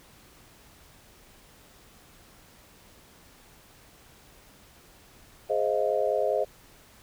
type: chord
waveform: sine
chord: F minor seventh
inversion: first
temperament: just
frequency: 419.1 / 523.8 / 628.6 / 698.5 Hz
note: Ab4 / C5 / Eb5 / F5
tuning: +16 / +2 / +18 / 0 cents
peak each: -29 / -28 / -27 / -32 dBFS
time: 5.49-6.45 s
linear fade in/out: 20 ms
effects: pink hiss -55 dBFS RMS until 7.02 s